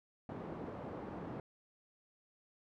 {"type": "band-pass noise", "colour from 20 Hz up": "pink", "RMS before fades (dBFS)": -45, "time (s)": [0.29, 1.4], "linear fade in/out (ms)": 2, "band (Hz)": [140, 790], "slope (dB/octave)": 12, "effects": []}